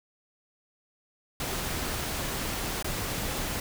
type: noise with dropouts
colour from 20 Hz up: pink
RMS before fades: -32 dBFS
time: 1.4-3.6 s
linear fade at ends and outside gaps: 2 ms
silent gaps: 2.826-2.844 s
effects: none